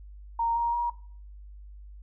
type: tone with pitch steps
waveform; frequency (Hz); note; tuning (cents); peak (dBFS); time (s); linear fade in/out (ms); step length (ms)
sine; 928 / 939.3 / 950.8; A#5 / A#5 / A#5; -8 / +13 / +34; -24; 0.39-0.9; 5; 170
effects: noise-tail reverb RT60 0.5 s tail -19 dB re dry + added 50 Hz sine -43 dBFS peak until 2.02 s